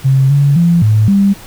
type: tone with pitch steps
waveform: sine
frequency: 134.1 / 141.8 / 170.5 / 107.8 / 198.4 Hz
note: C3 / C#3 / F3 / A2 / G3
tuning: +43 / +40 / -41 / -35 / +21 cents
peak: -6 dBFS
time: 0.04-1.34 s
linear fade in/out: 20 ms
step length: 260 ms
effects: pink hiss -35 dBFS RMS until 1.46 s